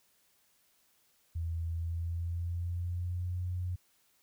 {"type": "tone with pitch glide", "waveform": "sine", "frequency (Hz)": [83, 89.99], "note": ["E2", "F#2"], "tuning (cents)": [12, -48], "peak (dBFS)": -32, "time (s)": [1.35, 3.76], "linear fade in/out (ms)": 10, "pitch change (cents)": 140, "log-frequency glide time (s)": [1.73, 3.4], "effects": ["white hiss -70 dBFS RMS until 4.22 s"]}